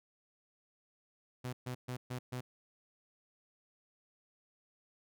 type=tone bursts; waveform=sawtooth; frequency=125.7 Hz; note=B2; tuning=31 cents sharp; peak=-34 dBFS; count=5; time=1.44-2.41 s; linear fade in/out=10 ms; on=90 ms; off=130 ms; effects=none